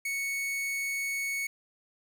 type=tone; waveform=45% pulse; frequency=2217 Hz; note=C#7; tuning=in tune; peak=-30 dBFS; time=0.05-1.47 s; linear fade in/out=5 ms; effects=10-bit